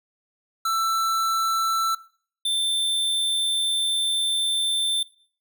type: tone pair in turn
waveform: square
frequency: 1332 / 3556 Hz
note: E6 / A7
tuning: +18 / +18 cents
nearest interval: octave + perfect fourth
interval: 1700 cents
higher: second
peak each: -22 dBFS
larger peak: neither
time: 0.65-1.95 / 2.45-5.03 s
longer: second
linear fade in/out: 5 ms
effects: noise-tail reverb RT60 0.5 s tail -19 dB re dry